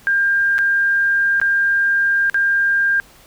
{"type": "tone with dropouts", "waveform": "sine", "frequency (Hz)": 1600, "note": "G6", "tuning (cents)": 35, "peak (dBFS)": -13, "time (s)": [0.07, 3], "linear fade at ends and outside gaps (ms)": 0, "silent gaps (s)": [[0.582, 0.588], [1.4, 1.415], [2.298, 2.344]], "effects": ["pink hiss -47 dBFS RMS until 3.26 s"]}